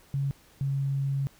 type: tone pair in turn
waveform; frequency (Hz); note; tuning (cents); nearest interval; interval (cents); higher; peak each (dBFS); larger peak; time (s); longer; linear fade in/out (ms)
sine; 138.6 / 137.72; C#3 / C#3; 0 / -11; unison; 11; first; -25; neither; 0.14-0.31 / 0.61-1.27; second; 0
effects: pink hiss -58 dBFS RMS until 1.39 s